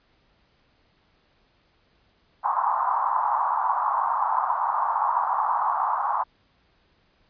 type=band-pass noise; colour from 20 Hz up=white; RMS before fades=-24 dBFS; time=2.43-6.24 s; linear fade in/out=20 ms; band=830 to 1100 Hz; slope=48 dB/octave; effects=pink hiss -64 dBFS RMS until 7.29 s + resampled to 11025 Hz